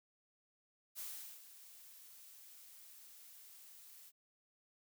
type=noise with ADSR envelope; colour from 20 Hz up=blue; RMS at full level=-45 dBFS; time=0.95-4.12 s; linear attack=42 ms; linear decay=410 ms; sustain=-13 dB; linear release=43 ms; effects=none